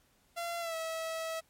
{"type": "tone with pitch glide", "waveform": "sawtooth", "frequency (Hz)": [684, 649], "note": ["F5", "E5"], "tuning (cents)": [-36, -27], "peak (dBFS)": -31, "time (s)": [0.36, 1.41], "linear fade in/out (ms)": 20, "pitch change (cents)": -91, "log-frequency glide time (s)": [0.6, 0.75], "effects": ["pink hiss -69 dBFS RMS until 1.49 s", "MP3 64 kbps"]}